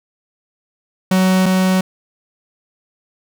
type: tone pair in turn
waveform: 45% pulse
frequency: 186.8 / 186.8 Hz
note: F#3 / F#3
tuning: +17 / +17 cents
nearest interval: unison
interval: 0 cents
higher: neither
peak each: -11 / -12 dBFS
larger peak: first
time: 1.11-1.46 / 1.46-1.81 s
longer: neither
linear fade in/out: 5 ms
effects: none